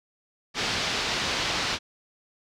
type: low-pass noise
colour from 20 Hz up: white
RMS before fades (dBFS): -28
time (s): 0.54-1.79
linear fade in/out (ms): 50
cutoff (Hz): 5000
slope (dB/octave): 24
effects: none